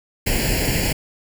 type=noise with comb filter; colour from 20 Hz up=pink; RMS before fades=-20 dBFS; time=0.26-0.93 s; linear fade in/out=10 ms; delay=0.41 ms; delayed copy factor=+0.9; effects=none